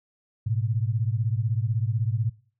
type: beating tone pair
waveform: sine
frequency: 107.3 / 123.3 Hz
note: A2 / B2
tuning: -43 / -2 cents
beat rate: 16 Hz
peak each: -24 / -27 dBFS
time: 0.46-2.3 s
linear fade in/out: 10 ms
effects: noise-tail reverb RT60 0.4 s tail -20 dB re dry